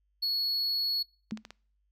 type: tone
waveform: triangle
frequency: 4367 Hz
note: C#8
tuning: 27 cents flat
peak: -26 dBFS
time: 0.22-1.03 s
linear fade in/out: 10 ms
type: clicks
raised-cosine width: 0.2 ms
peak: -26 dBFS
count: 4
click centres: 1.31 / 1.374 / 1.451 / 1.506 s
type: tone with exponential decay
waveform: sine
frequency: 215.8 Hz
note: A3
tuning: 33 cents flat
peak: -28 dBFS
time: 1.32-1.45 s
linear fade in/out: 2 ms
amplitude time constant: 28 ms
effects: noise-tail reverb RT60 0.5 s tail -25 dB re dry + added 50 Hz sine -70 dBFS peak until 1.91 s